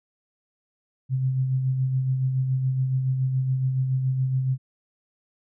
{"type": "tone with tremolo", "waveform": "sine", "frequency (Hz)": 130.81, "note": "C3", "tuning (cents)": 0, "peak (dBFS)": -19, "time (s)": [1.09, 4.58], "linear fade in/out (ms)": 50, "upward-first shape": "sine", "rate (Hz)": 7.1, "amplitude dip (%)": 40, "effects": []}